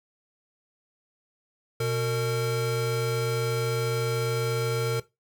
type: tone pair together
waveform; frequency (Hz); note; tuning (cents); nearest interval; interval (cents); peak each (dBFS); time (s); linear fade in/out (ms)
square; 122.8 / 457; B2 / A#4; -9 / -34; octave + major seventh; 2275; -29 / -27; 1.8-5; 5
effects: noise-tail reverb RT60 0.2 s tail -17 dB re dry